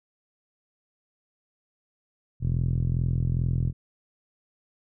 5% pulse tone with low-pass filter, 42.4 Hz, E1, 50 cents sharp, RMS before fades -25 dBFS, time 2.4-3.73 s, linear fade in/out 50 ms, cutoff 120 Hz, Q 2.6, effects none

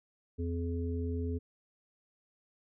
harmonic tone, 84.9 Hz, F2, 48 cents flat, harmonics 1 / 3 / 5, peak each -33 / -38 / -40 dBFS, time 0.38-1.39 s, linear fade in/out 20 ms, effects none

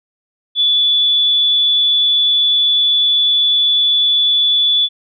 sine tone, 3452 Hz, A7, 34 cents flat, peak -10 dBFS, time 0.55-4.89 s, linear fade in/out 50 ms, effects none

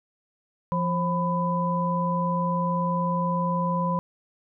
sine tone cluster, 171.9 / 533 / 999 Hz, F3 / C5 / B5, -27 / +32 / +20 cents, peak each -25 / -31 / -26 dBFS, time 0.72-3.99 s, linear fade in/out 0 ms, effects none

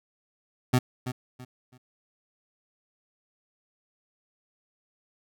25% pulse tone with echo, 126.1 Hz, B2, 36 cents sharp, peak -15 dBFS, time 0.73-0.79 s, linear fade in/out 10 ms, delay 330 ms, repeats 3, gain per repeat -11 dB, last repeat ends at 1.78 s, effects none

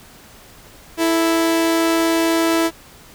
sawtooth tone pair together, 329.6 / 440 Hz, E4 / A4, 0 / 0 cents, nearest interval perfect fourth, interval 500 cents, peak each -11 / -23 dBFS, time 0.97-2.71 s, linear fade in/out 50 ms, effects pink hiss -44 dBFS RMS until 3.14 s

